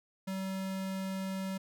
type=tone; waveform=square; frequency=191.1 Hz; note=G3; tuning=44 cents flat; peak=-35 dBFS; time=0.27-1.58 s; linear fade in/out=10 ms; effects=none